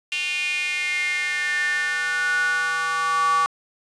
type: tone with high-pass filter sweep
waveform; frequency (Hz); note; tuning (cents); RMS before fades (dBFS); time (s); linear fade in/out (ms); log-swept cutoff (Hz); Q
square; 163.1; E3; -18; -23; 0.12-3.46; 0; 2700 to 1100; 8.2
effects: resampled to 22050 Hz + 8-bit